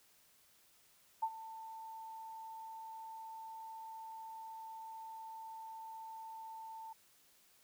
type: tone with ADSR envelope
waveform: sine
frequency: 892 Hz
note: A5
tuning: 23 cents sharp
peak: -30 dBFS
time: 1.22-6.93 s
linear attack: 12 ms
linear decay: 58 ms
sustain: -16 dB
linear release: 6 ms
effects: white hiss -68 dBFS RMS until 7.63 s